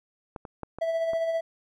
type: clicks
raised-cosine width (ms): 1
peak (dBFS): -22 / -25 / -20 / -24 / -25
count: 5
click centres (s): 0.362 / 0.452 / 0.633 / 0.786 / 1.134
type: tone with tremolo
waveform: triangle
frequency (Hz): 658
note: E5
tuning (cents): -3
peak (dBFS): -21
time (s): 0.81-1.41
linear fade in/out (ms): 10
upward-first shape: sine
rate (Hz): 15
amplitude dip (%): 40
effects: none